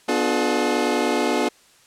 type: chord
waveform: 25% pulse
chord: B diminished seventh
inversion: none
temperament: just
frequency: 246.9 / 296.3 / 355.6 / 426.7 Hz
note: B3 / D4 / F4 / Ab4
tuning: 0 / +15 / +31 / +47 cents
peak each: -21 dBFS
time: 0.08-1.49 s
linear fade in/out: 10 ms
effects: white hiss -54 dBFS RMS until 1.86 s + low-pass 9000 Hz 12 dB/octave